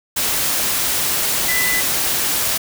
sine tone in noise, 2000 Hz, B6, 21 cents sharp, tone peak -19 dBFS, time 1.48-1.81 s, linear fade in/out 10 ms, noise white, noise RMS -19 dBFS, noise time 0.16-2.58 s, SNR -3 dB, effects none

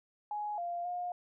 sine tone with pitch steps, 836 / 695 / 712 Hz, G#5 / F5 / F5, +11 / -9 / +33 cents, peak -34 dBFS, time 0.31-1.12 s, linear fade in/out 2 ms, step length 270 ms, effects none

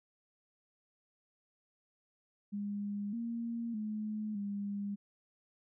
sine tone with pitch steps, 203.8 / 232.7 / 213.7 / 202 Hz, G#3 / A#3 / G#3 / G#3, -32 / -3 / +50 / -48 cents, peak -35 dBFS, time 2.52-4.96 s, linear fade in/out 20 ms, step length 610 ms, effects none

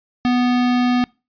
square tone, 246.9 Hz, B3, in tune, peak -15 dBFS, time 0.25-1.04 s, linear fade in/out 0 ms, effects noise-tail reverb RT60 0.3 s tail -26 dB re dry + resampled to 11025 Hz

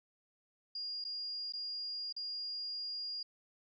sine tone with dropouts, 4835 Hz, D8, 50 cents sharp, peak -38 dBFS, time 0.75-3.23 s, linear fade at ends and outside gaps 5 ms, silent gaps 1.042-1.049 / 1.524-1.535 / 2.126-2.164 s, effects none

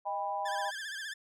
sine chord, Eb augmented, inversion none, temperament equal with one note detuned, 622.3 / 802.3 / 987.8 Hz, Eb5 / G5 / B5, 0 / +40 / 0 cents, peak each -39 / -34 / -37 dBFS, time 0.05-0.71 s, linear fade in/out 20 ms
sawtooth tone with vibrato, 1661.2 Hz, G#6, in tune, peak -34 dBFS, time 0.45-1.14 s, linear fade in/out 10 ms, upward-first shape sine, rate 15 Hz, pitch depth 110 cents each way
effects low-pass 9000 Hz 12 dB/octave

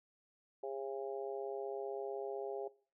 harmonic tone, 135.7 Hz, C#3, 36 cents flat, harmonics 3 / 4 / 5 / 6, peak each -42 / -44 / -47 / -49 dBFS, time 0.63-2.68 s, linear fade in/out 5 ms, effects noise-tail reverb RT60 0.4 s tail -20 dB re dry

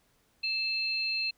sine tone pair together, 2637 / 4183 Hz, E7 / C8, 0 / -1 cents, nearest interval minor sixth, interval 799 cents, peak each -31 / -31 dBFS, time 0.43-1.31 s, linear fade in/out 10 ms, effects pink hiss -69 dBFS RMS until 1.37 s

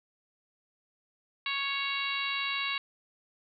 harmonic tone with a mistuned harmonic, 554.4 Hz, C#5, in tune, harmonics 2 / 3 / 4 / 5 / 6 / 7 / 8, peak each -37 / -41 / -35 / -35 / -43 / -36 / -45 dBFS, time 1.46-2.78 s, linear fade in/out 2 ms, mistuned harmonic 8, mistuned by +33 cents, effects none

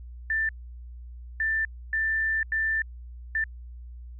sine tone bursts at uneven times, 1776 Hz, A6, 16 cents sharp, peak -23 dBFS, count 5, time 0.3-0.49 / 1.4-1.65 / 1.93-2.43 / 2.52-2.82 / 3.35-3.44 s, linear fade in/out 2 ms, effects added 60 Hz sine -39 dBFS peak until 4.19 s

